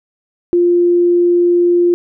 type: tone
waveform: sine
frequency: 349.5 Hz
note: F4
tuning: 1 cent sharp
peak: -8 dBFS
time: 0.53-1.94 s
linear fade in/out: 0 ms
effects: none